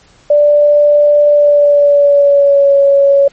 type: tone with pitch glide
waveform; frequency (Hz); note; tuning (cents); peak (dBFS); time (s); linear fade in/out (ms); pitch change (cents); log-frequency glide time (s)
sine; 587.3 to 558.5; D5 to C#5; 0 to +13; -4; 0.3-3.28; 5; -87; 1.29-2.75
effects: pink hiss -46 dBFS RMS until 3.32 s + MP3 32 kbps